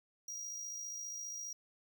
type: tone with amplitude modulation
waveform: square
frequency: 5730 Hz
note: F8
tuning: 44 cents sharp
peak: -40 dBFS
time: 0.28-1.53 s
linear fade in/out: 5 ms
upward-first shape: sine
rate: 54.9 Hz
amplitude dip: 40%
effects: none